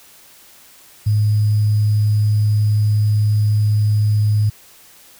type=tone with sample-and-hold; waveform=sine; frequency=105.5 Hz; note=G#2; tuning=28 cents sharp; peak=-12 dBFS; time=1.06-4.5 s; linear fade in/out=10 ms; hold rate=4900 Hz; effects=white hiss -46 dBFS RMS until 5.19 s